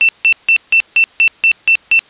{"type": "tone bursts", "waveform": "sine", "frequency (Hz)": 2680, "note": "E7", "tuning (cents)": 28, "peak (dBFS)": -6, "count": 9, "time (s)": [0.01, 1.992], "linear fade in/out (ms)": 0, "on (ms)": 78, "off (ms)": 160, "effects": ["white hiss -45 dBFS RMS until 2.09 s", "resampled to 8000 Hz"]}